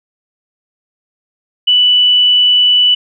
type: tone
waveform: sine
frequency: 2970 Hz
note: F#7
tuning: 6 cents sharp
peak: -6 dBFS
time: 1.67-2.95 s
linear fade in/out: 10 ms
effects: none